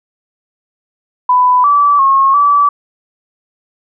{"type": "tone with pitch steps", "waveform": "sine", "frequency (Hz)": [997, 1155, 1086, 1153], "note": ["B5", "D6", "C#6", "D6"], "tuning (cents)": [16, -29, -36, -32], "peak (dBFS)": -6, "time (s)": [1.29, 2.69], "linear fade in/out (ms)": 5, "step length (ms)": 350, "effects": []}